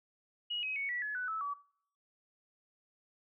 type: tone with pitch steps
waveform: sine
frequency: 2899 / 2538 / 2223 / 1946.1 / 1704 / 1492 / 1306.4 / 1143.8 Hz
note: F#7 / D#7 / C#7 / B6 / G#6 / F#6 / E6 / D6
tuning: -36 / +34 / +4 / -26 / +44 / +14 / -16 / -46 cents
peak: -34 dBFS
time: 0.5-1.54 s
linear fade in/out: 10 ms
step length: 130 ms
effects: noise-tail reverb RT60 0.6 s tail -21 dB re dry